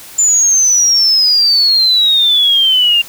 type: exponential sweep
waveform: sine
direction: down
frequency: 7150 to 2778 Hz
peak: -7 dBFS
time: 0.18-3.02 s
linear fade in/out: 10 ms
effects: white hiss -34 dBFS RMS until 3.08 s